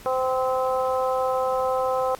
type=harmonic tone; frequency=258.8 Hz; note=C4; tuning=19 cents flat; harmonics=2 / 3 / 4 / 5; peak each=-23 / -27 / -29 / -31 dBFS; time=0.06-2.15 s; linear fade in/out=0 ms; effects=pink hiss -46 dBFS RMS until 2.19 s + AAC 64 kbps